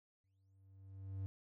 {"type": "tone with exponential growth", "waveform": "triangle", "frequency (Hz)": 96.5, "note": "G2", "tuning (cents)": -27, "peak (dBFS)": -36, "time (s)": [0.24, 1.26], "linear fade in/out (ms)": 0, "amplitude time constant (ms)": 220, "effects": []}